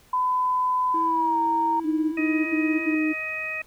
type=tone with pitch glide; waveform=sine; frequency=1007 to 928.8 Hz; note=B5 to A#5; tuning=+33 to -7 cents; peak=-20 dBFS; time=0.13-1.8 s; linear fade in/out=5 ms; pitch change=-140 cents; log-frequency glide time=1.03-1.39 s
type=tone; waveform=triangle; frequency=327.8 Hz; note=E4; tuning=10 cents flat; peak=-27 dBFS; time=0.94-2.95 s; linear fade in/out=5 ms
type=tone bursts; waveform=sine; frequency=310 Hz; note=D#4; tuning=6 cents flat; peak=-21 dBFS; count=4; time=1.84-3.134 s; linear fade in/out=20 ms; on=280 ms; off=58 ms
type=harmonic tone; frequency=629 Hz; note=D#5; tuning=19 cents sharp; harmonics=1 / 2 / 3 / 4; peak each=-39 / -41 / -33 / -29 dBFS; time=2.17-3.62 s; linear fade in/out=5 ms
effects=pink hiss -56 dBFS RMS until 3.66 s